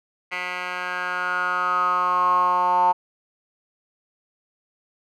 10% pulse tone with band-pass filter sweep, 180 Hz, F#3, 47 cents flat, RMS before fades -22 dBFS, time 0.31-2.93 s, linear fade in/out 20 ms, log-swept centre 2000 to 900 Hz, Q 8.8, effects none

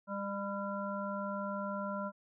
harmonic tone with a mistuned harmonic, 200 Hz, G3, 35 cents sharp, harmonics 1 / 3 / 5 / 7, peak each -39 / -40 / -42 / -42 dBFS, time 0.07-2.12 s, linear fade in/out 50 ms, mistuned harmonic 7, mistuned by -33 cents, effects none

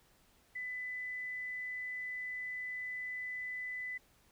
sine tone, 2000 Hz, B6, 21 cents sharp, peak -38 dBFS, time 0.55-3.98 s, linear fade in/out 10 ms, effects pink hiss -68 dBFS RMS until 4.31 s

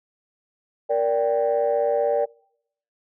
sine chord, G minor, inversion first, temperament equal with one note detuned, 466.2 / 582.3 / 784 Hz, Bb4 / D5 / G5, 0 / -15 / 0 cents, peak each -22 / -20 / -26 dBFS, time 0.89-2.26 s, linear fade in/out 20 ms, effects noise-tail reverb RT60 0.7 s tail -25 dB re dry + tanh soft clip ceiling -12 dBFS

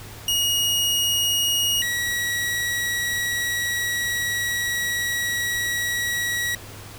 sawtooth tone pair in turn, 2877 / 1920.2 Hz, F#7 / B6, -49 / -49 cents, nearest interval perfect fifth, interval 700 cents, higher first, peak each -16 / -19 dBFS, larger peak first, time 0.28-1.82 / 1.82-6.55 s, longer second, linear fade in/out 2 ms, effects added 102 Hz sine -42 dBFS peak until 6.98 s + pink hiss -41 dBFS RMS until 6.98 s

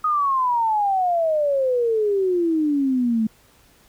sine exponential sweep, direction down, 1260 to 215.7 Hz, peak -17 dBFS, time 0.04-3.27 s, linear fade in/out 5 ms, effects pink hiss -55 dBFS RMS until 3.88 s

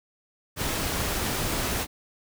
pink noise, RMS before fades -28 dBFS, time 0.56-1.87 s, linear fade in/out 50 ms, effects none

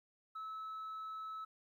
sine tone, 1300 Hz, E6, 24 cents flat, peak -40 dBFS, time 0.35-1.45 s, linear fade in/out 10 ms, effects tanh soft clip ceiling -41 dBFS + 13-bit

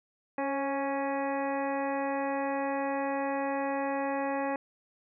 harmonic tone with a mistuned harmonic, 277.2 Hz, C#4, in tune, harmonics 1 / 2 / 3 / 4 / 5 / 6 / 7 / 8 / 9, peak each -34 / -33 / -34 / -40 / -50 / -43 / -42 / -54 / -46 dBFS, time 0.38-4.56 s, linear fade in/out 2 ms, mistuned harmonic 2, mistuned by -27 cents, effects none

